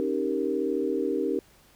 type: chord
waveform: sine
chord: Eb dominant seventh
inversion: third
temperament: equal with one note detuned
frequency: 272.3 / 311.1 / 392 / 466.2 Hz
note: Db4 / Eb4 / G4 / Bb4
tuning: -31 / 0 / 0 / 0 cents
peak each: -31 / -30 / -29 / -30 dBFS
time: 0-1.39 s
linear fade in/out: 0 ms
effects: pink hiss -58 dBFS RMS until 1.75 s